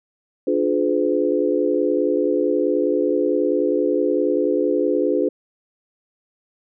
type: chord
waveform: sine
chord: D diminished seventh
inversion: none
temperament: just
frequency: 293.7 / 352.4 / 422.9 / 507.5 Hz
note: D4 / F4 / Ab4 / Cb5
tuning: 0 / +16 / +31 / +47 cents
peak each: -22 dBFS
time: 0.47-5.29 s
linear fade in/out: 5 ms
effects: none